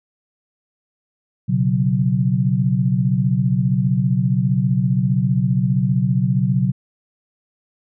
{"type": "chord", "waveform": "sine", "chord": "B suspended second", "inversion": "none", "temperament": "equal", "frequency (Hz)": [123.47, 138.59, 185], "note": ["B2", "C#3", "F#3"], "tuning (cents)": [0, 0, 0], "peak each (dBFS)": -19, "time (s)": [1.48, 6.72], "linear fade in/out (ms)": 20, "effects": []}